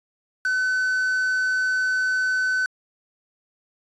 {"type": "tone with quantisation", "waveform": "triangle", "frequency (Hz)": 1513, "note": "F#6", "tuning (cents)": 38, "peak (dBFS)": -18, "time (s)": [0.45, 2.66], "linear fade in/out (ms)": 2, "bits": 6, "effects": ["resampled to 22050 Hz"]}